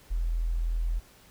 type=tone; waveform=sine; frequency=41.53 Hz; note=E1; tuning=14 cents sharp; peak=-25 dBFS; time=0.1-1 s; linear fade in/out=20 ms; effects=pink hiss -56 dBFS RMS until 1.3 s